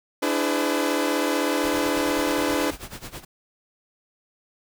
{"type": "chord", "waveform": "sawtooth", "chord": "E dominant seventh", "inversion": "third", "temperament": "equal with one note detuned", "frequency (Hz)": [293.7, 329.6, 415.3, 506.9], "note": ["D4", "E4", "G#4", "B4"], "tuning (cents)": [0, 0, 0, 45], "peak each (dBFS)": [-21, -24, -26, -23], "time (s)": [0.22, 2.71], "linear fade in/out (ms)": 10}
{"type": "noise with tremolo", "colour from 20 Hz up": "pink", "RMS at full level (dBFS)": -35, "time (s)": [1.63, 3.25], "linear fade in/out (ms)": 10, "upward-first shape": "sine", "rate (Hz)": 9.3, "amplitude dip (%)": 85}
{"effects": []}